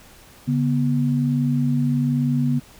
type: tone pair together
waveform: sine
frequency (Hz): 142.6 / 243.8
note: C#3 / B3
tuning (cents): +49 / -22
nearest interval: major sixth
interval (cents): 929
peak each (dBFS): -20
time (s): 0.47-2.6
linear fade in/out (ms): 20
effects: pink hiss -48 dBFS RMS until 2.79 s